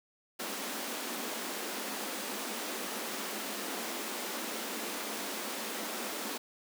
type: high-pass noise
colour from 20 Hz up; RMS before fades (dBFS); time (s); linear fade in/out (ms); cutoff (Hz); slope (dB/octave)
pink; -38; 0.39-6.38; 10; 200; 96
effects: none